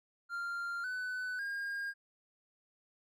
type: tone with pitch steps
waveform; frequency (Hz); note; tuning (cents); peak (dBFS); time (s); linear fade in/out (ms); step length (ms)
triangle; 1392 / 1500.6 / 1617.6; F6 / F#6 / G#6; -6 / +24 / -46; -34; 0.29-1.94; 50; 550
effects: none